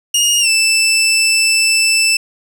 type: tone with pitch glide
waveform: 20% pulse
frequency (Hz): 2852 to 2646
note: F7 to E7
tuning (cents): +36 to +6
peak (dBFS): -5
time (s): 0.14-2.17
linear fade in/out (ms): 5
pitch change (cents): -130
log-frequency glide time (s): 0.4-0.48
effects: none

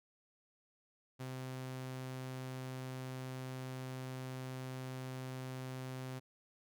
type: tone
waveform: sawtooth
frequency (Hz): 129.6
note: C3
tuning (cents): -16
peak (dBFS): -38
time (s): 1.19-6.2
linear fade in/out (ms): 20
effects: none

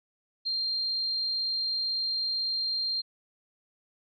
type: tone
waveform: sine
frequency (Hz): 4186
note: C8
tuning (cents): 0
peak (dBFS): -27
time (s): 0.45-3.02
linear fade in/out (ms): 20
effects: none

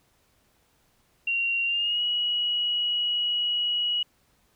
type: tone with pitch glide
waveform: sine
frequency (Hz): 2757 to 2913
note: F7 to F#7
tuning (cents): -23 to -28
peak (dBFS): -23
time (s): 1.27-4.03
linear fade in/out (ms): 5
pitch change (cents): +95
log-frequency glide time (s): 1.65-2.02
effects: pink hiss -66 dBFS RMS until 4.55 s

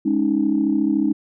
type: chord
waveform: sine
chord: Ab suspended fourth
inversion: none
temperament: equal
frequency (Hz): 207.7 / 277.2 / 311.1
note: Ab3 / Db4 / Eb4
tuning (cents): 0 / 0 / 0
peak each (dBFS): -22 / -20 / -19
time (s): 0.05-1.13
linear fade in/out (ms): 10
effects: tanh soft clip ceiling -7 dBFS

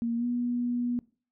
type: tone with pitch glide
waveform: sine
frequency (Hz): 233.1 to 242.6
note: A#3 to B3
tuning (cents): 0 to -31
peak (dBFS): -26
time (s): 0.02-0.99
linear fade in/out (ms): 0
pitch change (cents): +69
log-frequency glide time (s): 0.17-0.25
effects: noise-tail reverb RT60 0.4 s tail -22 dB re dry

